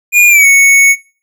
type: tone with pitch glide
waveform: square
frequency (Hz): 2431 to 2216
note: D#7 to C#7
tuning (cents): -41 to -1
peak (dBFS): -4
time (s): 0.12-0.96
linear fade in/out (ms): 50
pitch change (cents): -160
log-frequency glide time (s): 0.28-0.46
effects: noise-tail reverb RT60 0.4 s tail -22 dB re dry